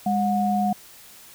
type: tone pair together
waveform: sine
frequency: 203.9 / 726.6 Hz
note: G#3 / F#5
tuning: -32 / -32 cents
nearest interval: octave + minor seventh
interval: 2200 cents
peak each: -22 dBFS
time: 0.06-0.73 s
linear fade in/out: 5 ms
effects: white hiss -47 dBFS RMS until 1.34 s